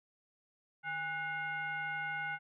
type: tone with frequency modulation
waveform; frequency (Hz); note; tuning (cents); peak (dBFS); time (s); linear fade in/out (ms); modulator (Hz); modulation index
sine; 1476; F#6; -5; -35; 0.83-2.39; 50; 662; 1.1
effects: none